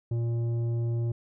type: tone with tanh clipping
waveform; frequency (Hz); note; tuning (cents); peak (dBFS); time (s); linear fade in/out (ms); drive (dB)
sine; 117; A#2; +7; -27; 0.11-1.12; 5; 9
effects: none